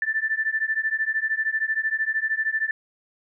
sine beating tone pair, 1760 / 1773 Hz, A6 / A6, 0 / +13 cents, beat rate 13 Hz, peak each -25 dBFS, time 0.02-2.71 s, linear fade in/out 2 ms, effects none

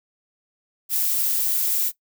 violet noise, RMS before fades -22 dBFS, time 0.89-1.92 s, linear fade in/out 50 ms, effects noise-tail reverb RT60 0.1 s tail -18 dB re dry

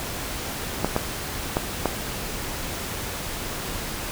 clicks, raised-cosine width 1 ms, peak -6 dBFS, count 4, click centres 0.846 / 0.964 / 1.569 / 1.857 s, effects pink hiss -31 dBFS RMS until 4.11 s

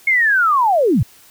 sine linear sweep, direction down, 2184 to 82.2 Hz, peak -11 dBFS, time 0.07-1.03 s, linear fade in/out 5 ms, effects white hiss -47 dBFS RMS until 1.3 s

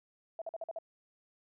sine tone bursts, 659.3 Hz, E5, in tune, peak -36 dBFS, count 6, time 0.39-0.787 s, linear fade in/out 2 ms, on 27 ms, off 47 ms, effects none

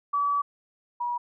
sine tone pair in turn, 1146 / 963.7 Hz, D6 / B5, -43 / -43 cents, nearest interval minor third, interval 300 cents, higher first, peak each -22 / -26 dBFS, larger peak first, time 0.13-0.42 / 1-1.18 s, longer first, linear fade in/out 10 ms, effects none

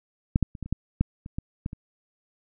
clicks, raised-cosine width 5 ms, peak -7 / -8 / -26 / -20 / -26 / -12 / -8 / -26 / -17 / -17 / -24 dBFS, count 11, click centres 0.359 / 0.427 / 0.552 / 0.627 / 0.66 / 0.726 / 1.01 / 1.261 / 1.385 / 1.661 / 1.731 s, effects none

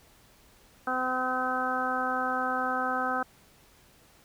harmonic tone, 255.7 Hz, C4, 40 cents flat, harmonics 1 / 2 / 3 / 4 / 5 / 6, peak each -36 / -36 / -32 / -37 / -31 / -33 dBFS, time 0.87-3.23 s, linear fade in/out 5 ms, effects pink hiss -59 dBFS RMS until 4.24 s

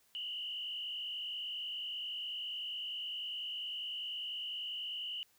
sine tone with frequency modulation, 2942 Hz, F#7, 11 cents flat, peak -38 dBFS, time 0.15-5.23 s, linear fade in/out 0 ms, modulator 50.1 Hz, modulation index 2.3, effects white hiss -70 dBFS RMS until 5.38 s

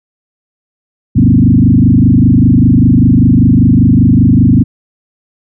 sine tone with frequency modulation, 180.4 Hz, F#3, 44 cents flat, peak -3 dBFS, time 1.15-4.64 s, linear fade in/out 20 ms, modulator 25.1 Hz, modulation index 3.8, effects none

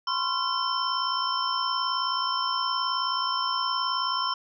sine tone cluster, 1019 / 1078 / 1369 / 3086 / 5330 Hz, C6 / C#6 / F6 / G7 / E8, -46 / -49 / -35 / -28 / +18 cents, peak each -29 / -31 / -33 / -33 / -31 dBFS, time 0.07-4.34 s, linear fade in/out 5 ms, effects none

